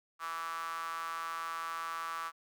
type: tone with high-pass filter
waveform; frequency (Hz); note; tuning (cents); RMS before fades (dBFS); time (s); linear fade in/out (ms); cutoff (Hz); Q
sawtooth; 164.81; E3; 0; -39; 0.19-2.32; 50; 1200; 7.7
effects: none